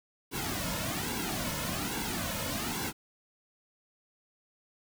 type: noise with flanger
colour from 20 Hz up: pink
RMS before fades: -34 dBFS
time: 0.31-2.93 s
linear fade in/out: 50 ms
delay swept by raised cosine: 1.6 to 2.6 ms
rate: 1.2 Hz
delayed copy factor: -0.75
effects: none